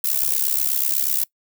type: noise with amplitude modulation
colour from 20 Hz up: violet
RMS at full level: -17 dBFS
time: 0.04-1.24 s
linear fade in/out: 5 ms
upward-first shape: sine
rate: 68.2 Hz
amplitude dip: 90%
effects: noise-tail reverb RT60 0.1 s tail -22 dB re dry